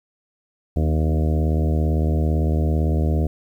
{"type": "harmonic tone with a mistuned harmonic", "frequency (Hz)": 77.78, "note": "D#2", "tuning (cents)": 0, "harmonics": [1, 2, 3, 4, 5, 6, 7, 8, 9], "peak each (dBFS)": [-18, -24, -28, -30, -32, -34, -35, -36, -37], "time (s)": [0.76, 3.27], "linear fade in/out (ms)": 5, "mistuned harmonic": 3, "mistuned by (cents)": 29, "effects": ["9-bit"]}